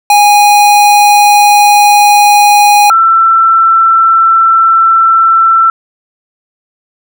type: tone pair in turn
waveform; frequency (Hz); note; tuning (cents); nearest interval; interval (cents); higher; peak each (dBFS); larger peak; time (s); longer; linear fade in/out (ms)
square / sine; 824 / 1339.1; G#5 / E6; -14 / +27; minor sixth; 841; second; -3; neither; 0.1-2.9 / 2.9-5.7; neither; 2
effects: none